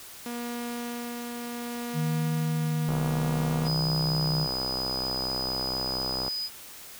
sawtooth tone with tremolo, 239 Hz, A#3, 43 cents sharp, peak -28 dBFS, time 0.26-3.68 s, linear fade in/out 2 ms, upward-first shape sine, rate 0.71 Hz, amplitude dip 25%
sine tone with vibrato, 155.56 Hz, D#3, in tune, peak -25 dBFS, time 1.93-4.48 s, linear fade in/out 50 ms, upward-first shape sine, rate 0.67 Hz, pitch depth 19 cents each way
click train, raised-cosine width 1 ms, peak -19 dBFS, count 219, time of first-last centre 2.89-6.28 s, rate 64.3 Hz
sine tone, 4978 Hz, D#8, in tune, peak -29 dBFS, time 3.64-6.5 s, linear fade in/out 50 ms
effects white hiss -45 dBFS RMS until 6.99 s

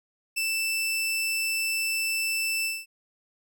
sawtooth tone with ADSR envelope, 2654 Hz, E7, 11 cents sharp, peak -20 dBFS, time 0.36-2.86 s, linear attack 21 ms, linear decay 4 ms, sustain -2 dB, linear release 210 ms, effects none

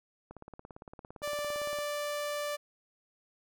click train, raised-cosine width 1 ms, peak -32 dBFS, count 27, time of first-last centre 0.31-1.787 s, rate 17.6 Hz
sawtooth tone, 587.3 Hz, D5, in tune, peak -29 dBFS, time 1.22-2.57 s, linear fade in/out 20 ms
effects none

